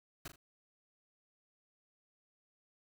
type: noise with echo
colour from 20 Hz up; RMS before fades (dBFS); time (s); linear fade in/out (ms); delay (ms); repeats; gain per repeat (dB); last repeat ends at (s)
pink; -45; 0.25-0.28; 5; 40; 2; -9; 0.36
effects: none